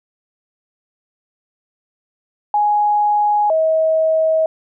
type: tone pair in turn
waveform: sine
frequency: 833 / 638.4 Hz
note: G#5 / D#5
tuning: +5 / +44 cents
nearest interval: perfect fourth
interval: 461 cents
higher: first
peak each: -12 dBFS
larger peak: neither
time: 2.54-3.5 / 3.5-4.46 s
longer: neither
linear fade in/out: 2 ms
effects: none